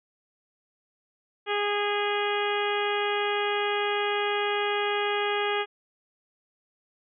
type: harmonic tone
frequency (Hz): 411.4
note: G#4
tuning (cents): -16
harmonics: 1 / 2 / 3 / 4 / 5 / 6 / 7 / 8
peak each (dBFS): -28 / -31 / -33 / -34 / -35 / -36 / -36 / -37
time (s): 1.46-5.66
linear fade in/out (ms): 50
effects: none